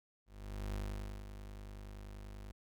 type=tone with ADSR envelope; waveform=35% pulse; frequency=50.4 Hz; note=G1; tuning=49 cents sharp; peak=-35 dBFS; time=0.26-2.52 s; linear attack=480 ms; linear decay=500 ms; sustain=-10 dB; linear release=11 ms; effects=none